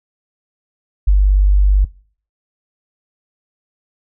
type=tone; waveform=sine; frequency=49 Hz; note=G1; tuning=in tune; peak=-7 dBFS; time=1.07-1.85 s; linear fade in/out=10 ms; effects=noise-tail reverb RT60 0.5 s tail -23 dB re dry